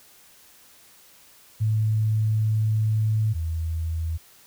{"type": "tone pair in turn", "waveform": "sine", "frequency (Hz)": [108.8, 81.51], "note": ["A2", "E2"], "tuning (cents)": [-19, -19], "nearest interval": "perfect fourth", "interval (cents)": 500, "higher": "first", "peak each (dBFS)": [-19, -24], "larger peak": "first", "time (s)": [[1.6, 3.34], [3.34, 4.18]], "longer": "first", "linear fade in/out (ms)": 20, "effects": ["white hiss -53 dBFS RMS until 4.46 s"]}